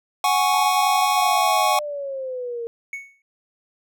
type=chord; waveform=square; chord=F# suspended second; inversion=none; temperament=equal; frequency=740 / 830.6 / 1108.7 Hz; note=F#5 / G#5 / C#6; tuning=0 / 0 / 0 cents; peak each=-22 dBFS; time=0.24-1.79 s; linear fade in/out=2 ms
type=exponential sweep; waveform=sine; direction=down; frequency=880 to 460 Hz; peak=-26 dBFS; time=0.54-2.67 s; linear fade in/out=0 ms
type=tone with exponential decay; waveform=triangle; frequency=2217 Hz; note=C#7; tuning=in tune; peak=-24 dBFS; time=2.93-3.22 s; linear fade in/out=2 ms; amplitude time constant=61 ms
effects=none